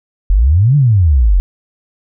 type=exponential two-way sweep; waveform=sine; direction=up then down; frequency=42.03 to 150.8 to 42.03 Hz; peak=-6 dBFS; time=0.3-1.4 s; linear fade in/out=0 ms; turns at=0.76 s; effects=none